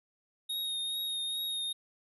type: tone with vibrato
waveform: square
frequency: 3729 Hz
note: A#7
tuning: in tune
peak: -33 dBFS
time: 0.49-1.73 s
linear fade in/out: 10 ms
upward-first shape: triangle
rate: 2.4 Hz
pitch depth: 26 cents each way
effects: none